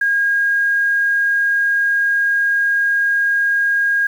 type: tone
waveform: sine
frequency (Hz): 1628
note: G#6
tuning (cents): -35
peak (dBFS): -13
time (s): 0.01-4.07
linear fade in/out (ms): 5
effects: 7-bit